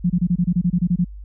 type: tone bursts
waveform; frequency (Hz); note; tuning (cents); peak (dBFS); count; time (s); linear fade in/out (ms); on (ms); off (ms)
sine; 176.6; F3; +20; -14; 12; 0.04-1.046; 10; 60; 26
effects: added 50 Hz sine -33 dBFS peak until 1.24 s